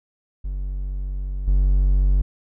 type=tone with level steps; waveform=triangle; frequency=47.31 Hz; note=F#1; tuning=39 cents sharp; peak=-22 / -12 dBFS; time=0.44-2.22 s; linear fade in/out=10 ms; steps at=1.47 s; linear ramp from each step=10 ms; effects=none